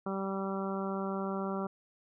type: harmonic tone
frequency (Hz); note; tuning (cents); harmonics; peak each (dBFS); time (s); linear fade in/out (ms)
194; G3; -18; 1 / 2 / 3 / 4 / 5 / 6 / 7; -35 / -38 / -41 / -43 / -45 / -43 / -44; 0.06-1.67; 5
effects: none